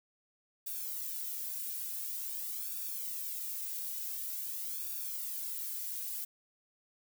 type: noise with flanger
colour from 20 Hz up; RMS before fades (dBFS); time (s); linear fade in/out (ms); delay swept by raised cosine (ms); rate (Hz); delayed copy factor
violet; -39; 0.66-6.25; 10; 0.97 to 2.27; 0.47; -0.95
effects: none